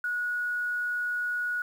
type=tone; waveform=sine; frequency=1459 Hz; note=F#6; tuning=25 cents flat; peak=-27 dBFS; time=0.04-1.62 s; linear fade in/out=2 ms; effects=9-bit